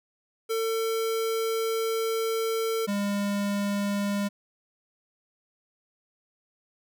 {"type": "tone pair in turn", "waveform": "square", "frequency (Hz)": [450, 202.1], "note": ["A4", "G#3"], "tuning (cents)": [39, -47], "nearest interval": "octave + major second", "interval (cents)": 1386, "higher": "first", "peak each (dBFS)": -26, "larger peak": "neither", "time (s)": [[0.49, 2.87], [2.87, 4.29]], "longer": "first", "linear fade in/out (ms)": 20, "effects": []}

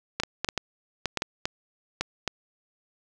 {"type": "clicks", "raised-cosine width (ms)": 0.2, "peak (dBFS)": -9, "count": 11, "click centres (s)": [0.2, 0.235, 0.446, 0.488, 0.577, 1.057, 1.173, 1.221, 1.455, 2.01, 2.277], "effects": []}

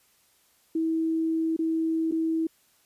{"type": "tone with dropouts", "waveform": "sine", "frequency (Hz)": 323.7, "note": "E4", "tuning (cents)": -31, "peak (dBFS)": -23, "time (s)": [0.75, 2.47], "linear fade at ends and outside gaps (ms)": 5, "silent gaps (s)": [[1.565, 1.59], [2.113, 2.121]], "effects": ["white hiss -64 dBFS RMS until 2.85 s", "resampled to 32000 Hz"]}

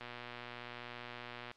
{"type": "click train", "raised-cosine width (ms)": 0.3, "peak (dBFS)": -29, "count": 183, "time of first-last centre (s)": [0.01, 1.514], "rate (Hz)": 121, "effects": ["white hiss -66 dBFS RMS until 1.56 s", "low-pass 4000 Hz 12 dB/octave"]}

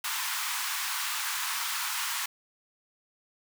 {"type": "high-pass noise", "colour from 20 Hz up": "pink", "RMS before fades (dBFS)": -32, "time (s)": [0.04, 2.26], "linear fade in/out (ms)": 5, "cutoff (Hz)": 930, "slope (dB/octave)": 48, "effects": []}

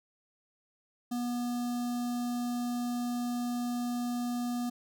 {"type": "tone with notch filter", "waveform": "square", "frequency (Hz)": 242.5, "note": "B3", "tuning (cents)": -31, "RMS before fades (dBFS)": -33, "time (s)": [1.11, 4.7], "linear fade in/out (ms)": 10, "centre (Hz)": 2200, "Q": 0.76, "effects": []}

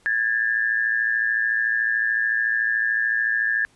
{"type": "tone pair together", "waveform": "sine", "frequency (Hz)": [1649.3, 1763], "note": ["G#6", "A6"], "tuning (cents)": [-12, 3], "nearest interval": "minor second", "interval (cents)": 115, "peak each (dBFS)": -22, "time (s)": [0.06, 3.65], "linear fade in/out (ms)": 0, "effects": ["pink hiss -59 dBFS RMS until 3.75 s", "resampled to 24000 Hz"]}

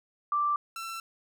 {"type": "tone pair in turn", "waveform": ["sine", "sawtooth"], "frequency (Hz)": [1174.7, 1342.5], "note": ["D6", "E6"], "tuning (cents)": [0, 31], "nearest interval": "major second", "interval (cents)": 231, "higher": "second", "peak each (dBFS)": [-24, -32], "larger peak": "first", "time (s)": [[0.32, 0.56], [0.76, 1]], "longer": "neither", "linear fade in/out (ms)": 2, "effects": []}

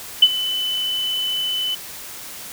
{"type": "tone with ADSR envelope", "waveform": "sine", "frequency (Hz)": 3010, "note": "F#7", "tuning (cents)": 29, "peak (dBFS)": -4, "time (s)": [0.22, 1.75], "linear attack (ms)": 8, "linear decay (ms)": 47, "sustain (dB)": -16, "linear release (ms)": 6, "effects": ["white hiss -35 dBFS RMS until 2.52 s"]}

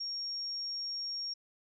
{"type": "tone", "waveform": "sine", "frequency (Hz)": 5560, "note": "F8", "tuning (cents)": -9, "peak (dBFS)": -35, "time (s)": [0, 1.34], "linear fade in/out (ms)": 10, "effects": []}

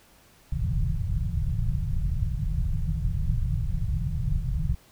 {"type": "low-pass noise", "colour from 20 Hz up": "pink", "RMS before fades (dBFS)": -26, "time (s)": [0.52, 4.75], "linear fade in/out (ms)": 5, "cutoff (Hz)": 170, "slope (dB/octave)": 96, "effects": ["pink hiss -57 dBFS RMS until 4.91 s"]}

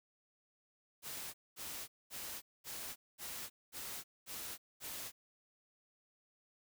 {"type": "noise bursts", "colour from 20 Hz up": "white", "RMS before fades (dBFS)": -45, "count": 8, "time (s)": [1.02, 5.12], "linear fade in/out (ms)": 50, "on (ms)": 320, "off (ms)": 220, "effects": []}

